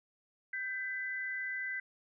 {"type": "tone pair together", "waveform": "sine", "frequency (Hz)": [1568, 2002], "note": ["G6", "B6"], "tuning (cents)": [0, 23], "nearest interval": "major third", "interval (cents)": 423, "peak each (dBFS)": [-39, -37], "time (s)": [0.53, 1.8], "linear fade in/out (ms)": 5, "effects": []}